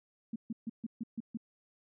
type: tone bursts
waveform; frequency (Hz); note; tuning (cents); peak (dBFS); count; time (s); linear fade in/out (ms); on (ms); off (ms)
sine; 226.7; A#3; -48; -34; 7; 0.33-1.373; 5; 29; 140
effects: none